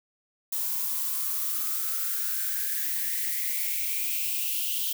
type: noise with high-pass filter sweep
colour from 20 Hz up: violet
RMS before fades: -29 dBFS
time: 0.52-4.93 s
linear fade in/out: 5 ms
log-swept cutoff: 890 to 3100 Hz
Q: 7.6
effects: none